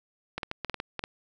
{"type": "clicks", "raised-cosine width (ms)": 0.3, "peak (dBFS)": -16, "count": 9, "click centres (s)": [0.38, 0.432, 0.514, 0.647, 0.697, 0.743, 0.801, 0.993, 1.039], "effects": []}